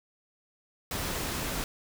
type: noise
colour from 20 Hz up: pink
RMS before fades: -33 dBFS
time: 0.91-1.64 s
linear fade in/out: 2 ms
effects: none